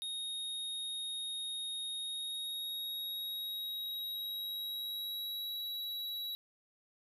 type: tone with pitch glide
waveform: square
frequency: 3729 to 3896 Hz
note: A#7 to B7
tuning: 0 to -24 cents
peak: -38 dBFS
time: 0.02-6.35 s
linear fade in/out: 0 ms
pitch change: +76 cents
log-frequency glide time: 1.93-5.66 s
effects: none